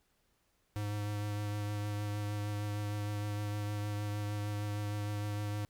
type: tone with vibrato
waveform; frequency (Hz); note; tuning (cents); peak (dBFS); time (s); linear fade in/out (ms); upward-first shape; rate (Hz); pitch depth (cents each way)
square; 103.83; G#2; 0; -35; 0.76-5.65; 0; triangle; 6.5; 18
effects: pink hiss -75 dBFS RMS until 5.69 s